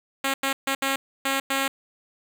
5% pulse tone bursts at uneven times, 271.5 Hz, C#4, 36 cents flat, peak -11 dBFS, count 6, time 0.24-0.34 / 0.43-0.53 / 0.67-0.75 / 0.82-0.96 / 1.25-1.4 / 1.5-1.68 s, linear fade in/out 5 ms, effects none

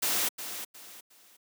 white noise with echo, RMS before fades -28 dBFS, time 0.02-0.29 s, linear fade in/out 10 ms, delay 360 ms, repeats 3, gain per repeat -10 dB, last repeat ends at 1.37 s, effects high-pass 200 Hz 12 dB/octave

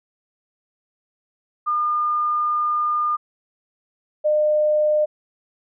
sine tone pair in turn, 1211 / 605.5 Hz, D#6 / D#5, -47 / -47 cents, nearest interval octave, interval 1200 cents, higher first, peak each -18 / -15 dBFS, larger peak second, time 1.66-3.17 / 4.24-5.06 s, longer first, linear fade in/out 20 ms, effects none

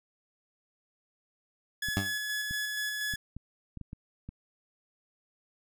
sawtooth tone with tremolo, 1700 Hz, G#6, 40 cents sharp, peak -27 dBFS, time 1.82-3.16 s, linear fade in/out 5 ms, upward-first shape square, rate 4.2 Hz, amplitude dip 25%
clicks, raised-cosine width 5 ms, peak -28 dBFS, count 8, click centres 1.886 / 2.51 / 3.138 / 3.366 / 3.773 / 3.813 / 3.931 / 4.29 s
20% pulse tone with exponential decay, 98 Hz, G2, in tune, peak -19 dBFS, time 1.97-2.16 s, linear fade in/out 0 ms, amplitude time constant 41 ms
effects none

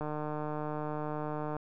click train, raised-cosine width 1 ms, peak -23 dBFS, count 236, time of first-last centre 0.01-1.566 s, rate 151 Hz, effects none

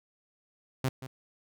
sawtooth tone with echo, 130.81 Hz, C3, in tune, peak -22 dBFS, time 0.84-0.89 s, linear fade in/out 5 ms, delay 180 ms, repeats 1, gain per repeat -13 dB, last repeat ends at 1.07 s, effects none

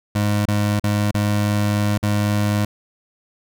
25% pulse tone with dropouts, 103.83 Hz, G#2, in tune, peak -13 dBFS, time 0.15-2.65 s, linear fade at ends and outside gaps 5 ms, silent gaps 0.455-0.48 / 0.797-0.838 / 1.113-1.144 / 1.98-2.028 s, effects none

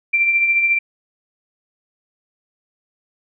sine tone with tremolo, 2357 Hz, D7, 6 cents sharp, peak -11 dBFS, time 0.13-0.79 s, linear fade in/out 10 ms, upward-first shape triangle, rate 14 Hz, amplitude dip 50%, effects none

